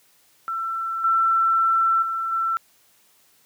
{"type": "tone with level steps", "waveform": "sine", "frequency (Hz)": 1341, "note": "E6", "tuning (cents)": 29, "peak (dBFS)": [-24, -16, -23, -20], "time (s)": [0.48, 2.57], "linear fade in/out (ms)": 0, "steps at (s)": [1.04, 2.02, 2.32], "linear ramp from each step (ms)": 5, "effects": ["white hiss -59 dBFS RMS until 3.45 s", "high-pass 80 Hz 12 dB/octave"]}